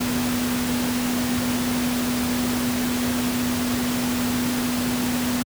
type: tone in noise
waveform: sine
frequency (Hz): 246.1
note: B3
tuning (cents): -6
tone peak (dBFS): -22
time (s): 0-5.43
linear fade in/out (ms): 10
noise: pink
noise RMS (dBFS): -27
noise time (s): 0-5.43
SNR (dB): +2
effects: high-pass 80 Hz 12 dB/octave